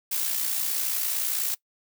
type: noise with amplitude modulation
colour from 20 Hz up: blue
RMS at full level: -25 dBFS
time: 0.11-1.55 s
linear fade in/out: 10 ms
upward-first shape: sine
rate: 59.8 Hz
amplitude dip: 50%
effects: noise-tail reverb RT60 0.1 s tail -22 dB re dry